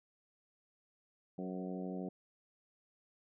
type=harmonic tone with a mistuned harmonic; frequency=92.5 Hz; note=F#2; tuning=in tune; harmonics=2 / 3 / 4 / 5 / 6 / 7 / 8; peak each=-41 / -45 / -47 / -49 / -51 / -52 / -53 dBFS; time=1.38-2.09 s; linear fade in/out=5 ms; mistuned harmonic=6; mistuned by=-20 cents; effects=none